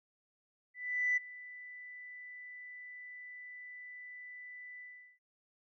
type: tone with ADSR envelope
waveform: sine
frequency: 1987 Hz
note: B6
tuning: 10 cents sharp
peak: -26 dBFS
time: 0.74-5.19 s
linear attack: 430 ms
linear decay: 13 ms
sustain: -20 dB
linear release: 390 ms
effects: tanh soft clip ceiling -22 dBFS